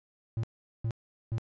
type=tone bursts; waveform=triangle; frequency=113.2 Hz; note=A2; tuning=50 cents sharp; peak=-26 dBFS; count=3; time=0.37-1.382 s; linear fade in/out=0 ms; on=64 ms; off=410 ms; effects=resampled to 16000 Hz